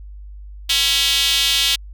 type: tone with high-pass filter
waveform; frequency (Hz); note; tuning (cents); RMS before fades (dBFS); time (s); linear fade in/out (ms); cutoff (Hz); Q
square; 150.8; D3; +46; -17; 0.69-1.76; 10; 3300; 3.2
effects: added 50 Hz sine -33 dBFS peak until 1.93 s